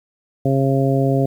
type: harmonic tone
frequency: 135.6 Hz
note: C#3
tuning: 38 cents flat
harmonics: 1 / 2 / 3 / 4 / 5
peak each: -17 / -20 / -22 / -23 / -24 dBFS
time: 0.45-1.26 s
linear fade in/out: 5 ms
effects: 8-bit